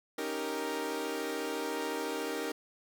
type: chord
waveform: sawtooth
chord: Eb dominant seventh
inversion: third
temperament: equal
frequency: 277.2 / 311.1 / 392 / 466.2 Hz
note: Db4 / Eb4 / G4 / Bb4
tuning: 0 / 0 / 0 / 0 cents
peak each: -38 / -35 / -36 / -33 dBFS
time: 0.18-2.52 s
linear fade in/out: 5 ms
effects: none